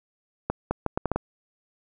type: accelerating click train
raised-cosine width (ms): 1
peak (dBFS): -10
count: 7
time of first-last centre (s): 0.5-1.16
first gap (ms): 210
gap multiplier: 0.73
effects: none